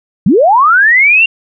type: linear sweep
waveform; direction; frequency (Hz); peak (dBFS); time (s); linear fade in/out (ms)
sine; up; 148.4 to 2800; -4; 0.26-1.26; 5
effects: none